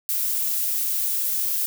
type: noise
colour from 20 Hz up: violet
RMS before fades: -24 dBFS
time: 0.09-1.66 s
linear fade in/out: 0 ms
effects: none